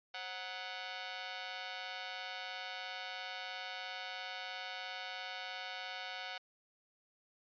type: tone with amplitude modulation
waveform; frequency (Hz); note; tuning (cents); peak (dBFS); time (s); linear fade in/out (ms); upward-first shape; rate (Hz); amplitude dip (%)
10% pulse; 740; F#5; 0; -29; 0.14-6.38; 5; sine; 203; 90
effects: resampled to 11025 Hz